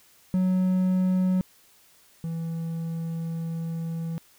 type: tone pair in turn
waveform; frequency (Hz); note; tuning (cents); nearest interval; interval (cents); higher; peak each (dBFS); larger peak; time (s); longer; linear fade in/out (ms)
triangle; 185 / 164.82; F#3 / E3; 0 / 0; major second; 200; first; -18 / -26; first; 0.34-1.41 / 2.24-4.18; second; 0
effects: white hiss -58 dBFS RMS until 4.38 s